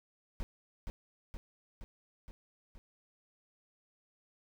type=noise with echo; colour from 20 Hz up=brown; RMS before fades=-36 dBFS; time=0.4-0.43 s; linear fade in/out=0 ms; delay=470 ms; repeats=5; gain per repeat=-3 dB; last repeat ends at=2.78 s; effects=none